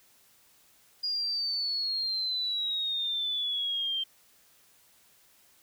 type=exponential sweep; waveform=sine; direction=down; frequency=4875 to 3136 Hz; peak=-28 dBFS; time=1.03-4.04 s; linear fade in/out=10 ms; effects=white hiss -62 dBFS RMS until 5.62 s